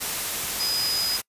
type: tone in noise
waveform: sine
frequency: 4978 Hz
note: D#8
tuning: in tune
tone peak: -23 dBFS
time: 0.59-1.18 s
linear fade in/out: 20 ms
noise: white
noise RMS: -28 dBFS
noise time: 0-1.22 s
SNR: +2 dB
effects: noise-tail reverb RT60 0.1 s tail -26 dB re dry + resampled to 32000 Hz